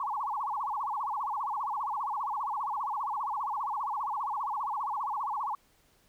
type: tone with vibrato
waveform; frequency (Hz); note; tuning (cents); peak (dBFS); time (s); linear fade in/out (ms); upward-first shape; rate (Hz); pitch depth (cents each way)
sine; 970; B5; -31; -30; 0-5.55; 2; sine; 15; 290
effects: pink hiss -66 dBFS RMS until 6.08 s